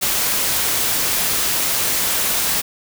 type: noise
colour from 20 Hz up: white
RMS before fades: -19 dBFS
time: 0.01-2.62 s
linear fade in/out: 20 ms
effects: none